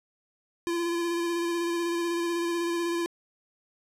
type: tone with vibrato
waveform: square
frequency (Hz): 341.5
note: F4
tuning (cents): -39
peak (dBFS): -27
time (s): 0.67-3.06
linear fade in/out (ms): 0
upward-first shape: square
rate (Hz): 16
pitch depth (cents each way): 17
effects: low-pass 12000 Hz 12 dB/octave